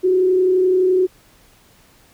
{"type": "tone with frequency modulation", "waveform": "sine", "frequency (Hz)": 370, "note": "F#4", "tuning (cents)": 0, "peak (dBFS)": -12, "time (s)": [0.03, 1.07], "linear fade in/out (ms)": 20, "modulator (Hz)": 31.7, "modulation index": 0.34, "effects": ["pink hiss -52 dBFS RMS until 2.13 s"]}